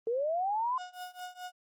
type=linear sweep; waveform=sine; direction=up; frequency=440.6 to 1046.5 Hz; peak=-28 dBFS; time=0.07-0.78 s; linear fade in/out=2 ms
type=tone with tremolo; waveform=35% pulse; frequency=726 Hz; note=F#5; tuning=33 cents flat; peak=-36 dBFS; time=0.76-1.52 s; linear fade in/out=50 ms; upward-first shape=triangle; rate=4.7 Hz; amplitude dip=95%
effects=Opus 24 kbps